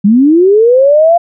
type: linear sweep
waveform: sine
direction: up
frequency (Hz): 191.2 to 698.5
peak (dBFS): -3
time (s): 0.04-1.18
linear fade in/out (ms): 10
effects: none